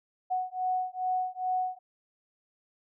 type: beating tone pair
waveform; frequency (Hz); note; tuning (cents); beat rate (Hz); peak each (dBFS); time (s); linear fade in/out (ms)
sine; 738 / 740.4; F#5 / F#5; -5 / +1; 2.4; -31; 0.3-1.79; 20
effects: none